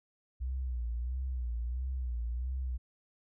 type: tone with vibrato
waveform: sine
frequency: 61.5 Hz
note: B1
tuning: 7 cents flat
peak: -32 dBFS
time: 0.4-2.78 s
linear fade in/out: 20 ms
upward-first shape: sine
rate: 1.5 Hz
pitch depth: 100 cents each way
effects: none